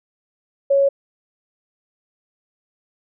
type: tone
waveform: sine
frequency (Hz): 554.4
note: C#5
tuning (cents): 0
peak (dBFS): -12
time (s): 0.7-0.89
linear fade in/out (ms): 10
effects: none